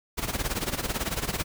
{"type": "noise with tremolo", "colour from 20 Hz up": "pink", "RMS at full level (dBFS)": -27, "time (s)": [0.17, 1.44], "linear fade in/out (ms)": 20, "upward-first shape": "sine", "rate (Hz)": 18, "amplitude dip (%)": 80, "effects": []}